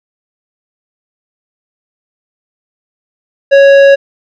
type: tone with tanh clipping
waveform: sine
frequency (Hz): 554.4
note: C#5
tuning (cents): 0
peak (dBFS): -3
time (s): 3.51-3.96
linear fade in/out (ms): 20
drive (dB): 12
effects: none